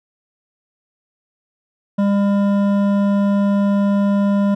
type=tone with hard clipping; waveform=sine; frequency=200.8 Hz; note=G3; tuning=42 cents sharp; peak=-15 dBFS; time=1.98-4.55 s; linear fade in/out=10 ms; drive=11 dB; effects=none